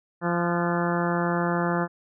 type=harmonic tone with a mistuned harmonic; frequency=173 Hz; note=F3; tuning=16 cents flat; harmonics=1 / 2 / 3 / 4 / 5 / 6 / 7 / 8 / 9 / 10; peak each=-26 / -29 / -31 / -32 / -33 / -34 / -34 / -35 / -36 / -36 dBFS; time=0.21-1.88 s; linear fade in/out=50 ms; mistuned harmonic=9; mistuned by=-56 cents; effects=none